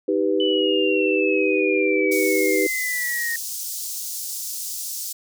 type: chord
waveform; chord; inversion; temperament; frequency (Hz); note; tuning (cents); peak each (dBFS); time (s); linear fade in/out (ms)
sine; Eb augmented; none; equal with one note detuned; 314.2 / 392 / 493.9; Eb4 / G4 / B4; +17 / 0 / 0; -23 / -21 / -23; 0.08-2.67; 5
type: exponential sweep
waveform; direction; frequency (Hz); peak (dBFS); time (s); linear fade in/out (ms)
sine; down; 3000 to 1851; -23; 0.4-3.36; 2
type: high-pass noise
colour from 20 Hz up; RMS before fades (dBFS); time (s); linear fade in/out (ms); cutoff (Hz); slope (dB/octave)
pink; -30; 2.11-5.13; 10; 5300; 24
effects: none